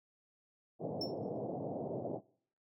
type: band-pass noise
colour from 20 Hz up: white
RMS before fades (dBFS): -40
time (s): 0.79-2.21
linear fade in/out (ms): 50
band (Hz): 110 to 710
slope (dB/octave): 48
type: tone with exponential decay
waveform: triangle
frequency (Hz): 5400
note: E8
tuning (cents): +41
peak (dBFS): -33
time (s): 1.01-1.15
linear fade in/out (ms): 5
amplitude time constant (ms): 29
effects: noise-tail reverb RT60 0.6 s tail -23 dB re dry